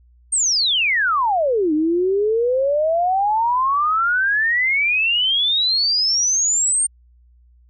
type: exponential two-way sweep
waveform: sine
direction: down then up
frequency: 8870 to 299.5 to 8870 Hz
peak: -15 dBFS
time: 0.32-6.87 s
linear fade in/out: 10 ms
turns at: 1.73 s
effects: added 60 Hz sine -49 dBFS peak until 7.69 s